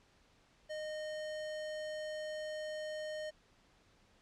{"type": "tone", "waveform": "square", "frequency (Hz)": 615, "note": "D#5", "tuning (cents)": -20, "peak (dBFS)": -40, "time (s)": [0.69, 3.31], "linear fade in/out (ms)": 20, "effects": ["pink hiss -68 dBFS RMS until 4.21 s", "low-pass 6000 Hz 12 dB/octave"]}